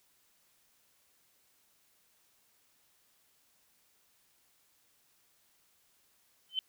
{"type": "tone with exponential growth", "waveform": "sine", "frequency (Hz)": 3068, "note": "G7", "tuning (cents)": -38, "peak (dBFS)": -25, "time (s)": [6.49, 6.59], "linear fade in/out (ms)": 1, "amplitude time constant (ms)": 20, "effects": ["white hiss -70 dBFS RMS until 6.68 s"]}